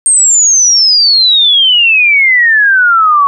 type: exponential sweep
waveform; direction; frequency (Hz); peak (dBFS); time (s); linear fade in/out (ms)
sine; down; 8630 to 1108.7; -4; 0.06-3.27; 0
effects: none